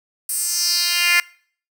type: tone with high-pass filter sweep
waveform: 10% pulse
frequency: 349.2 Hz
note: F4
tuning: in tune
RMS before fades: -19 dBFS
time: 0.29-1.2 s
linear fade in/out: 2 ms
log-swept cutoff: 10000 to 2100 Hz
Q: 2.9
effects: noise-tail reverb RT60 0.5 s tail -23 dB re dry